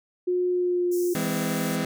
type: tone with pitch glide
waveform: sine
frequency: 360 to 353.8 Hz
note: F#4 to F4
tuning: -47 to +23 cents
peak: -21 dBFS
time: 0.27-1.14 s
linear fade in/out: 10 ms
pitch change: -30 cents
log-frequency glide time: 0.5-0.88 s
type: high-pass noise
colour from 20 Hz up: pink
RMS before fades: -39 dBFS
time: 0.91-1.77 s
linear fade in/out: 20 ms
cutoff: 5700 Hz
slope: 48 dB/octave
type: chord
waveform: sawtooth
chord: E augmented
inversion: none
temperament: just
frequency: 164.81 / 206 / 257.5 Hz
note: E3 / G#3 / B#3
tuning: 0 / -14 / -28 cents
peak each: -25 dBFS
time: 1.15-1.85 s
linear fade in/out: 2 ms
effects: none